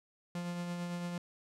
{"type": "tone with tremolo", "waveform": "45% pulse", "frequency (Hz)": 174.61, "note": "F3", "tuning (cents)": 0, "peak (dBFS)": -35, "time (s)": [0.35, 1.18], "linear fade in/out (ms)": 2, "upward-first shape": "triangle", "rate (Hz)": 8.9, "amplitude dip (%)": 35, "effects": ["low-pass 10000 Hz 12 dB/octave"]}